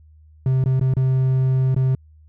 triangle tone with dropouts, 130.81 Hz, C3, in tune, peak -13 dBFS, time 0.46-1.95 s, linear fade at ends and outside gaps 2 ms, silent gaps 0.64-0.659 / 0.796-0.811 / 0.938-0.967 / 1.746-1.763 s, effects added 77 Hz sine -46 dBFS peak until 2.28 s

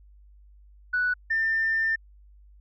sine tone pair in turn, 1480 / 1795.1 Hz, F#6 / A6, 0 / +34 cents, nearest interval minor third, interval 334 cents, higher second, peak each -21 dBFS, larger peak neither, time 0.93-1.14 / 1.3-1.96 s, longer second, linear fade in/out 10 ms, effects tanh soft clip ceiling -17 dBFS + added 50 Hz sine -50 dBFS peak until 2.6 s

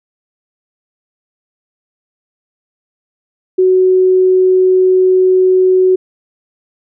sine tone, 371.7 Hz, F#4, 8 cents sharp, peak -6 dBFS, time 3.58-5.96 s, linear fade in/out 10 ms, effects none

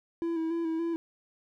triangle tone with vibrato, 329.6 Hz, E4, in tune, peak -26 dBFS, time 0.22-0.96 s, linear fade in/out 0 ms, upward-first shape square, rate 3.5 Hz, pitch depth 30 cents each way, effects none

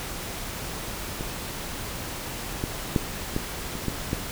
clicks, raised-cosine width 3 ms, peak -18 / -13 / -7 / -12 / -19 / -13 / -12 dBFS, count 7, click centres 1.209 / 2.639 / 2.962 / 3.364 / 3.754 / 3.883 / 4.131 s, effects pink hiss -34 dBFS RMS until 4.31 s

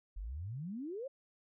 sine exponential sweep, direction up, 42 to 569 Hz, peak -39 dBFS, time 0.16-1.08 s, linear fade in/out 10 ms, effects none

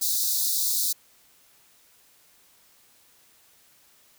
white high-pass noise, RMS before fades -25 dBFS, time 0.01-0.93 s, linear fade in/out 10 ms, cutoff 3700 Hz, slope 96 dB/octave, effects white hiss -59 dBFS RMS until 4.18 s

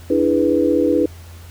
sine chord, E dominant seventh, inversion third, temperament equal, 293.7 / 329.6 / 415.3 / 493.9 Hz, D4 / E4 / G#4 / B4, 0 / 0 / 0 / 0 cents, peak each -18 / -18 / -21 / -18 dBFS, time 0.1-1.06 s, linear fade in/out 5 ms, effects added 85 Hz sine -36 dBFS peak until 1.5 s + pink hiss -45 dBFS RMS until 1.5 s

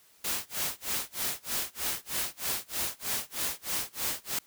white noise with tremolo, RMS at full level -30 dBFS, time 0.24-4.39 s, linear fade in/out 5 ms, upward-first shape sine, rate 3.2 Hz, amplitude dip 100%, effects white hiss -61 dBFS RMS until 4.46 s

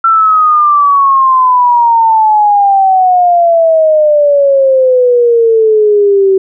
sine exponential sweep, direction down, 1350 to 380 Hz, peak -4 dBFS, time 0.04-6.38 s, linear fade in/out 5 ms, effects none

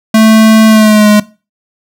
square tone with pitch glide, 220 to 209.7 Hz, A3 to G#3, 0 to +17 cents, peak -3 dBFS, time 0.14-1.2 s, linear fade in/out 5 ms, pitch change -83 cents, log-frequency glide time 0.67-1.08 s, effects noise-tail reverb RT60 0.3 s tail -19 dB re dry

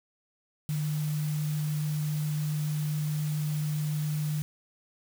sine tone in noise, 151.2 Hz, D#3, 49 cents flat, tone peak -27 dBFS, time 0.69-4.42 s, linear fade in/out 0 ms, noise white, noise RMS -44 dBFS, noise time 0.69-4.42 s, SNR +14 dB, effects none

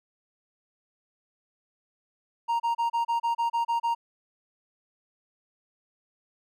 triangle tone bursts, 932.3 Hz, A#5, in tune, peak -21 dBFS, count 10, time 2.48-3.95 s, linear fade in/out 20 ms, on 120 ms, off 30 ms, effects none

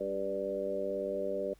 harmonic tone with a mistuned harmonic, 98.1 Hz, G2, 2 cents sharp, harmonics 2 / 3 / 4 / 5 / 6, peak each -44 / -44 / -38 / -37 / -35 dBFS, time 0-1.54 s, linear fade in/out 10 ms, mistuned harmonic 3, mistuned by -28 cents, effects added 50 Hz sine -59 dBFS peak until 1.59 s + pink hiss -67 dBFS RMS until 1.59 s

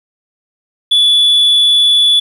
sine tone, 3441 Hz, A7, 39 cents flat, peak -4 dBFS, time 0.91-2.2 s, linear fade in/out 10 ms, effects tanh soft clip ceiling -5 dBFS + 7-bit

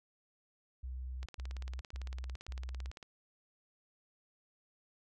sine tone bursts, 63.6 Hz, C2, 48 cents flat, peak -39 dBFS, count 4, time 0.83-2.91 s, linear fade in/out 10 ms, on 430 ms, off 120 ms
click train, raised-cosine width 0.2 ms, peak -31 dBFS, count 33, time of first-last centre 1.23-3.028 s, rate 17.8 Hz
effects none

